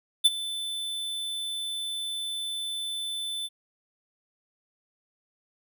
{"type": "tone with ADSR envelope", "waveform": "square", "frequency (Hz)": 3520, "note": "A7", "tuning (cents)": 0, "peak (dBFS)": -14, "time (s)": [0.24, 3.49], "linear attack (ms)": 18, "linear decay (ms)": 30, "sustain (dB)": -17, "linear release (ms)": 36, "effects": []}